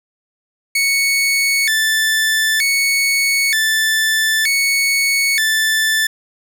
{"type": "tone with vibrato", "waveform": "sawtooth", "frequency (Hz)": 1975.5, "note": "B6", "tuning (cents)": 0, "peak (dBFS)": -10, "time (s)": [0.75, 6.07], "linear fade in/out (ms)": 5, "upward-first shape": "square", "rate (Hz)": 0.54, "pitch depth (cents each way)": 200, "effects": []}